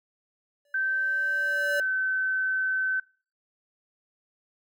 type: tone with exponential growth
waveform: square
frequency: 578 Hz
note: D5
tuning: 28 cents flat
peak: -27 dBFS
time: 0.65-1.8 s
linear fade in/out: 2 ms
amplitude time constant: 250 ms
type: tone with pitch glide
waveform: sine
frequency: 1551 to 1529.6 Hz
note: G6 to G6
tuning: -19 to -43 cents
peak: -24 dBFS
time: 0.74-3 s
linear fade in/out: 5 ms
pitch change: -24 cents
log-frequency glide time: 1.45-1.91 s
effects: noise-tail reverb RT60 0.4 s tail -24 dB re dry